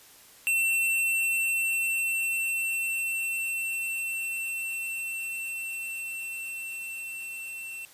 square tone with level ramp, 2698 Hz, E7, 40 cents sharp, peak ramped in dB -23 to -37 dBFS, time 0.47-7.85 s, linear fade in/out 0 ms, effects white hiss -53 dBFS RMS until 7.93 s + resampled to 32000 Hz

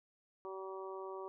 harmonic tone, 190.9 Hz, G3, 46 cents flat, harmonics 2 / 3 / 4 / 5 / 6, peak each -44 / -51 / -54 / -50 / -51 dBFS, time 0.45-1.28 s, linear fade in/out 0 ms, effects none

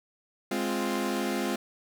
sawtooth chord, F minor, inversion first, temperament equal, 207.7 / 261.6 / 349.2 Hz, Ab3 / C4 / F4, 0 / 0 / 0 cents, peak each -28 dBFS, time 0.51-1.56 s, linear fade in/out 5 ms, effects none

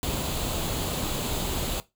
pink noise with comb filter, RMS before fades -29 dBFS, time 0.03-1.8 s, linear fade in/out 0 ms, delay 0.27 ms, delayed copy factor +0.5, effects noise-tail reverb RT60 0.2 s tail -17 dB re dry

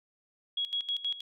sine tone with tremolo, 3322 Hz, G#7, in tune, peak -28 dBFS, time 0.57-1.21 s, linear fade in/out 5 ms, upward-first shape square, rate 6.3 Hz, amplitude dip 80%, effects none

